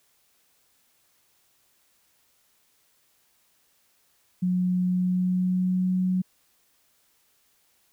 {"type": "tone with pitch glide", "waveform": "sine", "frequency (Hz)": [181.4, 184.25], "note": ["F#3", "F#3"], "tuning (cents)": [-34, -7], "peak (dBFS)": -21, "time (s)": [4.42, 6.22], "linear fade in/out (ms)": 10, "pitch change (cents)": 27, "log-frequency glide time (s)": [4.86, 5.95], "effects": ["white hiss -66 dBFS RMS until 7.92 s"]}